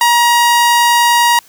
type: tone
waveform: sawtooth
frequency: 950 Hz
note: A#5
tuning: 33 cents sharp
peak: -4 dBFS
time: 0.01-1.39 s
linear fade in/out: 2 ms
effects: white hiss -45 dBFS RMS until 1.48 s